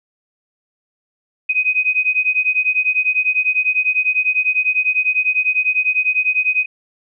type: beating tone pair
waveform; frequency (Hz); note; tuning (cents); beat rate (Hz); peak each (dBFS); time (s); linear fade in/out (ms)
sine; 2504 / 2514; D#7 / D#7; +10 / +17; 10; -17; 1.49-6.66; 10
effects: none